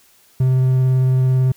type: tone with vibrato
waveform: triangle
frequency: 129.5 Hz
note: C3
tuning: 17 cents flat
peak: -10 dBFS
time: 0.4-1.52 s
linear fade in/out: 5 ms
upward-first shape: triangle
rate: 18 Hz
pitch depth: 12 cents each way
effects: white hiss -53 dBFS RMS until 1.56 s